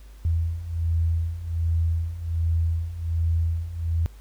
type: beating tone pair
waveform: sine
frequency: 82 / 83.3 Hz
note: E2 / E2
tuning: -9 / +19 cents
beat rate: 1.3 Hz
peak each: -27 / -23 dBFS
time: 0.25-4.06 s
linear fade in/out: 0 ms
effects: added 51 Hz sine -42 dBFS peak until 4.2 s + pink hiss -57 dBFS RMS until 4.2 s